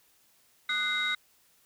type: tone cluster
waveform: sine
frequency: 1235 / 1486 / 2079 / 3795 Hz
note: D#6 / F#6 / C7 / A#7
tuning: -13 / +7 / -12 / +30 cents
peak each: -37 / -31 / -30 / -30 dBFS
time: 0.69-1.15 s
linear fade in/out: 5 ms
effects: tanh soft clip ceiling -21 dBFS + white hiss -65 dBFS RMS until 1.65 s